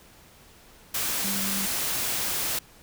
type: tone in noise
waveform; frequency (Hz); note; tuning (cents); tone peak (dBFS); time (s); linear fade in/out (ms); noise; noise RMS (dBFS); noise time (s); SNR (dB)
sine; 196; G3; 0; -32; 1.24-1.66; 5; white; -28; 0.94-2.59; -7
effects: pink hiss -53 dBFS RMS until 2.82 s